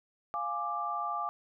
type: chord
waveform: sine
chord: D diminished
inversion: first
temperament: equal with one note detuned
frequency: 698.5 / 830.6 / 1179.4 Hz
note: F5 / Ab5 / D6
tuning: 0 / 0 / +7 cents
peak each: -38 / -38 / -33 dBFS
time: 0.34-1.29 s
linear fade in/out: 0 ms
effects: none